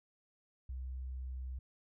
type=tone; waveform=sine; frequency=64.2 Hz; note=C2; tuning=32 cents flat; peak=-39 dBFS; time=0.69-1.59 s; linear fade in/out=5 ms; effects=none